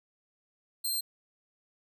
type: tone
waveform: 15% pulse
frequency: 4164 Hz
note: C8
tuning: 9 cents flat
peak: -23 dBFS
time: 0.84-1.01 s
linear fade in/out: 10 ms
effects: none